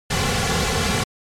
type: noise with comb filter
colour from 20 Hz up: pink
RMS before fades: -20 dBFS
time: 0.1-1.04 s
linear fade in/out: 10 ms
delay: 3.2 ms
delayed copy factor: -0.75
effects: low-pass 8000 Hz 12 dB/octave + MP3 96 kbps